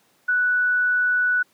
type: tone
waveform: sine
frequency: 1480 Hz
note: F#6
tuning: in tune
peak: -17 dBFS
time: 0.28-1.43 s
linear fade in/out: 10 ms
effects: pink hiss -61 dBFS RMS until 1.53 s + high-pass 200 Hz 12 dB/octave